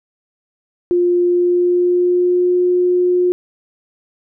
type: tone with pitch glide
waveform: sine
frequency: 352.5 to 358.7 Hz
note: F4 to F4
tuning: +16 to +46 cents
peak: -11 dBFS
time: 0.91-3.32 s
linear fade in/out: 0 ms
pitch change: +30 cents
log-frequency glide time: 1.24-2.56 s
effects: none